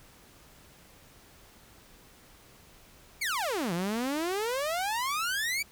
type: exponential two-way sweep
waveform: sawtooth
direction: down then up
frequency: 2349 to 164.81 to 2349 Hz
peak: -25 dBFS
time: 3.21-5.63 s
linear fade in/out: 10 ms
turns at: 3.73 s
effects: pink hiss -56 dBFS RMS until 5.71 s